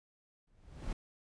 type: noise with exponential growth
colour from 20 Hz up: brown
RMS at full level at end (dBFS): -34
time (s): 0.47-0.93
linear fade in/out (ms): 5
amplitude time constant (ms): 100
effects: resampled to 22050 Hz